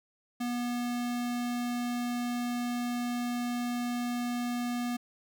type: tone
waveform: square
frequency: 242.4 Hz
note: B3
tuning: 32 cents flat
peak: -31 dBFS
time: 0.4-4.97 s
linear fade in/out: 10 ms
effects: none